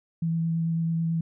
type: tone with vibrato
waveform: sine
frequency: 164.81 Hz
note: E3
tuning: in tune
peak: -23 dBFS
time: 0.22-1.21 s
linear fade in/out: 5 ms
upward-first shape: sine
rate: 9.1 Hz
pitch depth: 11 cents each way
effects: none